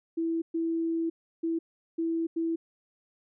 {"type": "tone bursts at uneven times", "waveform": "sine", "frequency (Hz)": 329.6, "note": "E4", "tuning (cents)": 0, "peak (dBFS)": -26, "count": 5, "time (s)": [[0.17, 0.42], [0.54, 1.1], [1.43, 1.59], [1.98, 2.27], [2.36, 2.56]], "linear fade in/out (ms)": 10, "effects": []}